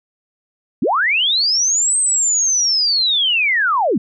sine linear two-way sweep, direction up then down, 171 to 8380 to 171 Hz, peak -13 dBFS, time 0.82-3.98 s, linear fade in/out 5 ms, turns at 1.98 s, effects none

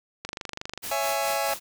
click train, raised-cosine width 0.2 ms, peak -16 dBFS, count 14, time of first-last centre 0.25-0.776 s, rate 24.7 Hz
white noise with tremolo, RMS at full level -34 dBFS, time 0.82-1.6 s, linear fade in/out 20 ms, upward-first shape sine, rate 4.7 Hz, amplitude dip 80%
sawtooth chord, C# minor, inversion none, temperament just, 554.4 / 665.2 / 831.5 Hz, C#5 / E5 / G#5, 0 / +16 / +2 cents, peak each -26 / -25 / -24 dBFS, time 0.91-1.54 s, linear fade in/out 5 ms
effects none

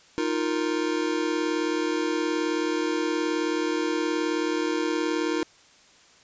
square chord, Eb suspended second, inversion none, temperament just, 311.1 / 350 / 466.7 Hz, Eb4 / F4 / Bb4, 0 / +4 / +2 cents, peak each -28 / -29 / -31 dBFS, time 0.18-5.43 s, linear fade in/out 0 ms, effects white hiss -55 dBFS RMS until 6.23 s + resampled to 16000 Hz

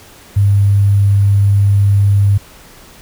sine tone with sample-and-hold, 100.3 Hz, G2, 40 cents sharp, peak -7 dBFS, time 0.36-2.38 s, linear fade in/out 10 ms, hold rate 11025 Hz, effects pink hiss -40 dBFS RMS until 3.01 s

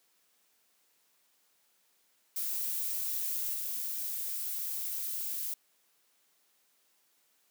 violet noise with level steps, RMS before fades -34 / -36 dBFS, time 2.36-5.54 s, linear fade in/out 5 ms, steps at 3.53 s, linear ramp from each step 20 ms, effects white hiss -71 dBFS RMS until 7.5 s + high-pass 200 Hz 12 dB/octave

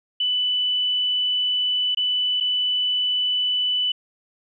sine tone with dropouts, 2986 Hz, F#7, 15 cents sharp, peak -19 dBFS, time 0.2-3.92 s, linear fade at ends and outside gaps 5 ms, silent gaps 1.948-1.971 / 2.402-2.407 s, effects none

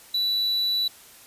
triangle tone, 3951 Hz, B7, in tune, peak -20 dBFS, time 0.14-0.88 s, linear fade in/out 5 ms, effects white hiss -49 dBFS RMS until 1.26 s + resampled to 32000 Hz

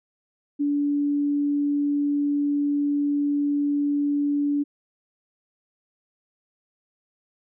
sine tone, 288.4 Hz, D4, 31 cents flat, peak -20 dBFS, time 0.59-4.64 s, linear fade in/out 20 ms, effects none

